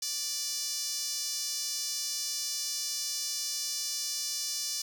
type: tone with high-pass filter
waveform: sawtooth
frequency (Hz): 587.3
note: D5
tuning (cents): 0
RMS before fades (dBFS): -34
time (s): 0.02-4.82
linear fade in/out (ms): 5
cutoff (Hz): 5300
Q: 3.2
effects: none